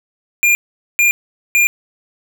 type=tone bursts; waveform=square; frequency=2405 Hz; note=D7; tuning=41 cents sharp; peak=-10 dBFS; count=3; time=0.43-1.67 s; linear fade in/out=0 ms; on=120 ms; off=440 ms; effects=none